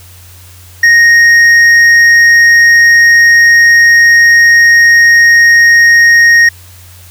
sine tone with hard clipping, 1864.7 Hz, A#6, in tune, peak -3 dBFS, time 0.83-6.49 s, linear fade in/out 5 ms, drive 5 dB, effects added 90 Hz sine -34 dBFS peak until 7.1 s + white hiss -38 dBFS RMS until 7.1 s

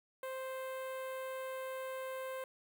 sawtooth tone with notch filter, 523.3 Hz, C5, in tune, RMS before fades -42 dBFS, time 0.23-2.44 s, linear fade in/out 2 ms, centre 5400 Hz, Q 0.53, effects none

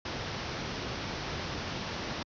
pink low-pass noise, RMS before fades -36 dBFS, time 0.05-2.23 s, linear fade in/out 5 ms, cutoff 5900 Hz, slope 96 dB/octave, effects high-pass 60 Hz 12 dB/octave

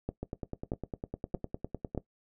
two click trains, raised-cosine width 2 ms, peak -22 / -19 dBFS, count 18 / 4, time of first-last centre 0.23-1.949 / 0.09-1.977 s, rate 9.89 / 1.59 Hz, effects noise-tail reverb RT60 0.1 s tail -17 dB re dry

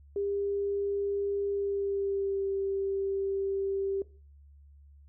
sine tone with pitch glide, 401.1 to 391.5 Hz, G4 to G4, +40 to -2 cents, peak -28 dBFS, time 0.16-4.02 s, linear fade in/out 2 ms, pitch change -42 cents, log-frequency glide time 1.51-2.48 s, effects noise-tail reverb RT60 0.4 s tail -19 dB re dry + added 71 Hz sine -52 dBFS peak until 5.08 s

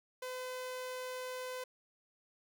sawtooth tone, 508 Hz, B4, 49 cents sharp, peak -36 dBFS, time 0.22-1.64 s, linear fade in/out 5 ms, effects none

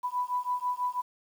sine beating tone pair, 987.8 / 993.9 Hz, B5 / B5, 0 / +11 cents, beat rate 6.1 Hz, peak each -31 dBFS, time 0.03-1.02 s, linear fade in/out 20 ms, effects 9-bit

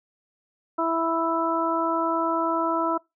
harmonic tone, 329.6 Hz, E4, in tune, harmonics 1 / 2 / 3 / 4, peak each -27 / -27 / -27 / -27 dBFS, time 0.78-2.98 s, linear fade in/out 10 ms, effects noise-tail reverb RT60 0.2 s tail -24 dB re dry

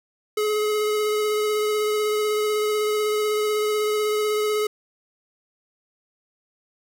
square tone with vibrato, 424.2 Hz, G#4, 37 cents sharp, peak -21 dBFS, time 0.37-4.67 s, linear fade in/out 5 ms, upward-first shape sine, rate 16 Hz, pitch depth 13 cents each way, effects none

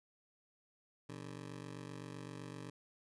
20% pulse ring-modulated tone, 143.3 Hz, D3, 42 cents flat, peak -38 dBFS, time 1.09-2.7 s, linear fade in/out 2 ms, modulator 23.9 Hz, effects resampled to 24000 Hz

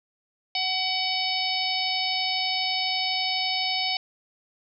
harmonic tone with a mistuned harmonic, 748 Hz, F#5, 19 cents sharp, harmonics 1 / 3 / 4 / 5 / 6 / 7, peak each -31 / -31 / -31 / -31 / -31 / -31 dBFS, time 0.55-3.97 s, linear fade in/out 2 ms, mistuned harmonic 3, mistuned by +21 cents, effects none

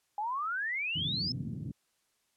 sine exponential sweep, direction up, 807 to 5300 Hz, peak -31 dBFS, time 0.18-1.32 s, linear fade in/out 2 ms
pink band-pass noise, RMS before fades -38 dBFS, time 0.95-1.72 s, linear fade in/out 10 ms, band 110 to 220 Hz, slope 24 dB/octave
effects white hiss -75 dBFS RMS until 2.36 s + low-pass 11000 Hz 12 dB/octave

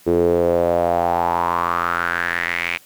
sawtooth tone with band-pass filter sweep, 86.1 Hz, F2, 24 cents flat, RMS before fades -19 dBFS, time 0.06-2.78 s, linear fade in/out 20 ms, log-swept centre 380 to 2400 Hz, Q 5.3, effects white hiss -49 dBFS RMS until 2.85 s

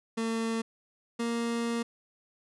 30% pulse tone pair in turn, 226.5 / 233.5 Hz, A#3 / A#3, -50 / +3 cents, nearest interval minor second, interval 53 cents, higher second, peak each -26 dBFS, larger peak neither, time 0.17-0.62 / 1.19-1.83 s, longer second, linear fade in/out 10 ms, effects resampled to 24000 Hz

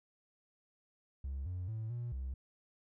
triangle tone with pitch steps, 68.1 / 90.7 / 110.6 / 119.9 / 65.2 Hz, C#2 / F#2 / A2 / A#2 / C2, -30 / -34 / +9 / +49 / -5 cents, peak -34 dBFS, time 1.24-2.34 s, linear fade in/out 5 ms, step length 220 ms, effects tanh soft clip ceiling -33 dBFS

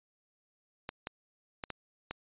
clicks, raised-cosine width 0.3 ms, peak -21 dBFS, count 5, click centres 0.891 / 1.071 / 1.638 / 1.703 / 2.11 s, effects resampled to 8000 Hz

